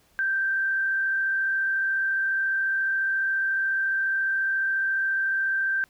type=tone with frequency modulation; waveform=sine; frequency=1568 Hz; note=G6; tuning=in tune; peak=-22 dBFS; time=0.19-5.84 s; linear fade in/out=0 ms; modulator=34.3 Hz; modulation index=0.59; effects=pink hiss -62 dBFS RMS until 5.89 s